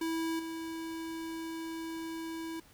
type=tone with level steps; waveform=square; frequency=326.7 Hz; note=E4; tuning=15 cents flat; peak=-32 / -38 dBFS; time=0.01-2.6 s; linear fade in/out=5 ms; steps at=0.39 s; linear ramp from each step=5 ms; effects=pink hiss -60 dBFS RMS until 2.73 s